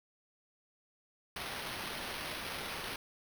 violet noise with sample-and-hold, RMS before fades -41 dBFS, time 1.36-2.96 s, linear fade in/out 2 ms, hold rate 7350 Hz, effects none

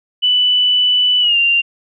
sine tone with pitch glide, 2981 to 2781 Hz, F#7 to F7, +12 to -8 cents, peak -10 dBFS, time 0.22-1.62 s, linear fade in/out 20 ms, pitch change -120 cents, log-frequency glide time 1.2-1.37 s, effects none

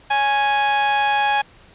sawtooth tone with amplitude modulation, 830.6 Hz, G#5, in tune, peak -10 dBFS, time 0.1-1.42 s, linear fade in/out 10 ms, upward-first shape sine, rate 267 Hz, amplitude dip 40%, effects pink hiss -49 dBFS RMS until 1.74 s + resampled to 8000 Hz

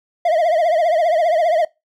triangle tone with vibrato, 659.3 Hz, E5, in tune, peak -11 dBFS, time 0.25-1.65 s, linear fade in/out 5 ms, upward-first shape triangle, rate 15 Hz, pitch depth 150 cents each way, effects noise-tail reverb RT60 0.2 s tail -21 dB re dry

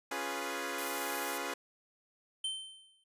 10% pulse chord, C# dominant seventh, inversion none, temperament equal, 277.2 / 349.2 / 415.3 / 493.9 Hz, C#4 / E#4 / G#4 / B4, 0 / 0 / 0 / 0 cents, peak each -33 dBFS, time 0.11-1.54 s, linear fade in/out 5 ms
blue noise, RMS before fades -41 dBFS, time 0.78-1.38 s, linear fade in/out 5 ms
square tone with exponential decay, 3100 Hz, G7, 20 cents flat, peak -32 dBFS, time 2.44-3.04 s, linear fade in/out 5 ms, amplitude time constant 130 ms
effects resampled to 32000 Hz

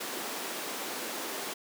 pink high-pass noise, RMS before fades -37 dBFS, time 0-1.54 s, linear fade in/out 10 ms, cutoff 260 Hz, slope 24 dB/octave, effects none

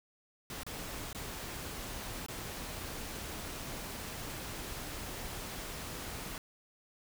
pink noise with dropouts, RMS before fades -42 dBFS, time 0.5-6.38 s, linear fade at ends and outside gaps 1 ms, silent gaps 0.633-0.665 / 1.129-1.148 / 2.263-2.284 s, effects none

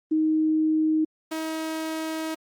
sine / sawtooth tone pair in turn, 313.1 / 318.4 Hz, D#4 / D#4, +11 / +40 cents, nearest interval unison, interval 29 cents, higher second, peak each -19 / -24 dBFS, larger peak first, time 0.11-1.05 / 1.31-2.35 s, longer second, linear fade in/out 10 ms, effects Opus 24 kbps

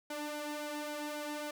sawtooth tone with flanger, 297.2 Hz, D4, 21 cents sharp, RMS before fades -40 dBFS, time 0.1-1.51 s, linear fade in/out 5 ms, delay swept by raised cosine 1.3 to 2.3 ms, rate 3.7 Hz, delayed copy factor +0.7, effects none

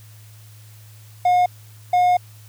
triangle tone pair in turn, 719 / 719 Hz, F#5 / F#5, -50 / -50 cents, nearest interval unison, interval 0 cents, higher neither, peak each -11 dBFS, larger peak neither, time 1.25-1.46 / 1.93-2.17 s, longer second, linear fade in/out 5 ms, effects added 107 Hz sine -42 dBFS peak until 2.48 s + white hiss -51 dBFS RMS until 2.48 s

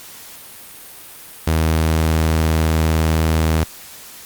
sawtooth tone, 79.9 Hz, D#2, 47 cents sharp, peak -10 dBFS, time 1.47-3.64 s, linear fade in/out 5 ms, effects white hiss -38 dBFS RMS until 4.25 s + Opus 48 kbps

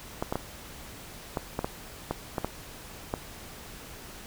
clicks, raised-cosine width 1 ms, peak -14 dBFS, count 10, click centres 0.225 / 0.325 / 0.356 / 1.372 / 1.591 / 1.645 / 2.11 / 2.382 / 2.446 / 3.139 s, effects pink hiss -45 dBFS RMS until 4.26 s

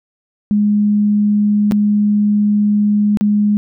sine tone with dropouts, 207.7 Hz, G#3, in tune, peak -10 dBFS, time 0.51-3.57 s, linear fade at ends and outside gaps 0 ms, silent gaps 1.712-1.72 / 3.172-3.21 s, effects none

